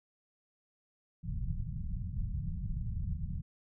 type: low-pass noise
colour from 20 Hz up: pink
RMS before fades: -36 dBFS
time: 1.23-3.42 s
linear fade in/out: 10 ms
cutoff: 180 Hz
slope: 48 dB/octave
effects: none